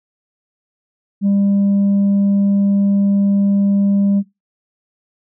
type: tone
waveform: sine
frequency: 199.5 Hz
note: G3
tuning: 31 cents sharp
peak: -9 dBFS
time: 1.21-4.23 s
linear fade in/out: 50 ms
effects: noise-tail reverb RT60 0.2 s tail -19 dB re dry + tanh soft clip ceiling -10 dBFS